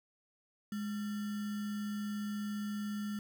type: tone with sample-and-hold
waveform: sine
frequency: 207.8 Hz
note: G#3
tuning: 1 cent sharp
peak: -35 dBFS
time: 0.72-3.19 s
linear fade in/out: 2 ms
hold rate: 1575 Hz
effects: none